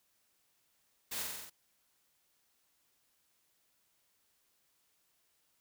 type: noise with echo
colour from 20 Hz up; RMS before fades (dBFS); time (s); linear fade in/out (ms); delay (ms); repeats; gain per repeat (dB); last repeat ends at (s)
white; -40; 1.11-1.23; 10; 45; 6; -2; 1.5
effects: white hiss -75 dBFS RMS until 5.6 s